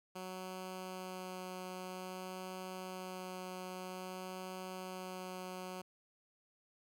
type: tone with vibrato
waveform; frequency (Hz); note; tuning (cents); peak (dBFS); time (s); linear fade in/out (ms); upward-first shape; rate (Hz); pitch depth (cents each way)
10% pulse; 185; F#3; 0; -35; 0.15-5.82; 10; sine; 0.51; 8
effects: none